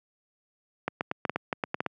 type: clicks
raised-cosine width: 0.5 ms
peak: -12 dBFS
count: 11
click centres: 0.88 / 1.009 / 1.114 / 1.252 / 1.296 / 1.36 / 1.528 / 1.638 / 1.744 / 1.805 / 1.863 s
effects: high-pass 150 Hz 12 dB/octave

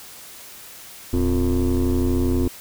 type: tone with frequency modulation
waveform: sine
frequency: 167.8 Hz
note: E3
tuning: 31 cents sharp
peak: -14 dBFS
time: 1.13-2.48 s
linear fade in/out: 5 ms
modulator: 92.2 Hz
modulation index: 2.2
effects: tanh soft clip ceiling -16 dBFS + white hiss -41 dBFS RMS until 2.6 s

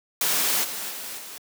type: noise with level steps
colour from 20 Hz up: white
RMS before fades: -23 / -32 / -35 / -39 dBFS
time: 0.21-1.38 s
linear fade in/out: 2 ms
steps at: 0.63 / 0.89 / 1.17 s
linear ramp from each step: 20 ms
effects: high-pass 200 Hz 12 dB/octave

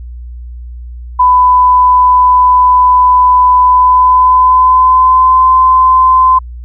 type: tone with pitch glide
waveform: sine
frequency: 1000 to 1028.7 Hz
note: B5 to C6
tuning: +21 to -30 cents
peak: -3 dBFS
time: 1.19-6.39 s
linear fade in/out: 10 ms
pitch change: +49 cents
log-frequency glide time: 3.61-5.48 s
effects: added 60 Hz sine -23 dBFS peak until 6.64 s

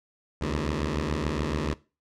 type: beating tone pair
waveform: 10% pulse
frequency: 71.3 / 78.3 Hz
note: C#2 / D#2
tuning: +49 / +11 cents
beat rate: 7 Hz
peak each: -21 dBFS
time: 0.41-1.74 s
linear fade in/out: 5 ms
effects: noise-tail reverb RT60 0.3 s tail -19 dB re dry + low-pass 6000 Hz 12 dB/octave

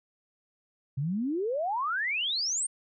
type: exponential sweep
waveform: sine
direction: up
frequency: 128.6 to 8960 Hz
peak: -27 dBFS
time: 0.97-2.67 s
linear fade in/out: 10 ms
effects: none

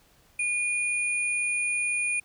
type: tone pair together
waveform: sine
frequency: 2442 / 9220 Hz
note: D#7 / D9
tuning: -33 / -33 cents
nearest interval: octave + major seventh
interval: 2300 cents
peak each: -25 / -33 dBFS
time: 0.39-2.2 s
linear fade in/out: 5 ms
effects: pink hiss -61 dBFS RMS until 2.24 s

